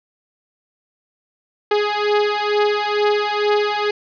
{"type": "beating tone pair", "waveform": "sawtooth", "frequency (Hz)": [415.3, 417.5], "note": ["G#4", "G#4"], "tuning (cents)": [0, 9], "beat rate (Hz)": 2.2, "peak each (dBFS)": -15, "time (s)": [1.71, 3.91], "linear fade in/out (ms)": 5, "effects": ["resampled to 11025 Hz", "7-bit"]}